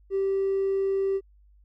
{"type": "tone with hard clipping", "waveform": "sine", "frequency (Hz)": 389.3, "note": "G4", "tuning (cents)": -12, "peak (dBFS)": -23, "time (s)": [0.1, 1.21], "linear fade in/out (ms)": 50, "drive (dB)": 1, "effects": ["added 50 Hz sine -54 dBFS peak until 1.64 s"]}